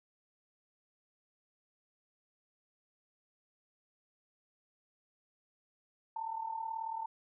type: tone with amplitude modulation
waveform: sine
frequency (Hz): 897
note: A5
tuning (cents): +33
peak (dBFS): -33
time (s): 6.16-7.06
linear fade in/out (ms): 5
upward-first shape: sine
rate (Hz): 38.4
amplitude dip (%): 70
effects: none